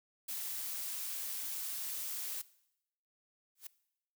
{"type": "noise", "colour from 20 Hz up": "blue", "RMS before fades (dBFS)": -40, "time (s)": [0.28, 2.42], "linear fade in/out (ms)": 10}
{"type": "noise with exponential growth", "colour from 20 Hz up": "blue", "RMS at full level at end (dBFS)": -41, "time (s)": [3.55, 3.67], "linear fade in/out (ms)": 5, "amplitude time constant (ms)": 24}
{"effects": ["noise-tail reverb RT60 0.8 s tail -19 dB re dry"]}